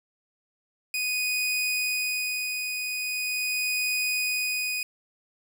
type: tone with tremolo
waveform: sawtooth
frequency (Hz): 2486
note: D#7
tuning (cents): -2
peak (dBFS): -21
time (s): 0.94-4.83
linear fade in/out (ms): 2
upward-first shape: sine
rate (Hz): 0.41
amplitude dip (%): 40
effects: none